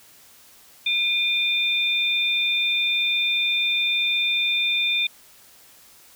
sine tone pair together, 2424 / 3583 Hz, D#7 / A7, -46 / +31 cents, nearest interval perfect fifth, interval 677 cents, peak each -22 / -22 dBFS, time 0.86-5.07 s, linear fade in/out 5 ms, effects white hiss -51 dBFS RMS until 6.15 s

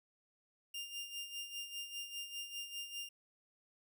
sawtooth tone with tremolo, 2802 Hz, F7, 5 cents sharp, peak -37 dBFS, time 0.74-3.09 s, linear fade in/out 5 ms, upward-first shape sine, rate 5 Hz, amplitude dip 65%, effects none

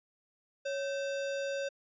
sine tone with sample-and-hold, 554.4 Hz, C#5, in tune, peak -32 dBFS, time 0.65-1.69 s, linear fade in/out 10 ms, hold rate 2100 Hz, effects resampled to 16000 Hz

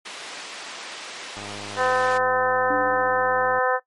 white band-pass noise, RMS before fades -37 dBFS, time 0.05-2.18 s, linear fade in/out 10 ms, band 330 to 4000 Hz, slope 12 dB/octave
click train, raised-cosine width 1 ms, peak -24 dBFS, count 227, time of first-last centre 1.37-3.586 s, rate 102 Hz
harmonic tone, 254.9 Hz, C4, 45 cents flat, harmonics 2 / 3 / 4 / 5 / 6 / 7, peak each -23 / -25 / -26 / -27 / -28 / -28 dBFS, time 1.76-3.8 s, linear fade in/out 50 ms
sine tone with exponential decay, 290.2 Hz, D4, 21 cents flat, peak -25 dBFS, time 2.7-3.67 s, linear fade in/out 5 ms, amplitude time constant 210 ms
effects noise-tail reverb RT60 0.1 s tail -18 dB re dry + MP3 48 kbps

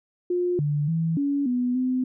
sine tone with pitch steps, 355.8 / 146.9 / 163.7 / 282.8 / 247.3 / 255.2 Hz, F4 / D3 / E3 / C#4 / B3 / C4, +32 / +1 / -12 / +35 / +3 / -43 cents, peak -21 dBFS, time 0.3-2.04 s, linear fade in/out 5 ms, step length 290 ms, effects none

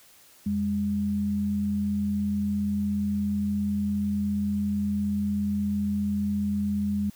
sine tone pair together, 87.29 / 204.4 Hz, F2 / G#3, 0 / -27 cents, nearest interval octave + minor third, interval 1473 cents, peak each -34 / -24 dBFS, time 0.46-7.1 s, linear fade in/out 5 ms, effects white hiss -55 dBFS RMS until 7.15 s

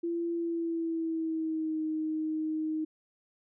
sine tone with pitch glide, 339.2 to 312.8 Hz, E4 to D#4, +50 to +9 cents, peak -29 dBFS, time 0.03-2.85 s, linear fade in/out 10 ms, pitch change -141 cents, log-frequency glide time 0.33-1.82 s, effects none

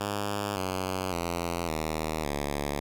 5% pulse tone with pitch steps, 101.9 / 93.44 / 85.69 / 78.58 / 72.05 Hz, G#2 / F#2 / F2 / D#2 / D2, -32 / +18 / -32 / +18 / -33 cents, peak -18 dBFS, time 0-2.8 s, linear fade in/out 10 ms, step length 560 ms, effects none

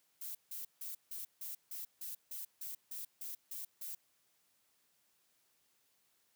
violet noise bursts, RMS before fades -44 dBFS, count 13, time 0.21-3.95 s, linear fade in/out 5 ms, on 140 ms, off 160 ms, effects white hiss -75 dBFS RMS until 6.35 s + high-pass 80 Hz 12 dB/octave

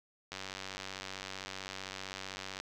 click train, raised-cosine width 0.2 ms, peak -23 dBFS, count 219, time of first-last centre 0.32-2.6 s, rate 95.6 Hz, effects none

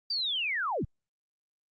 sine linear sweep, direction down, 4753 to 62 Hz, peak -28 dBFS, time 0.1-0.85 s, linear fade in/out 5 ms, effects Opus 32 kbps

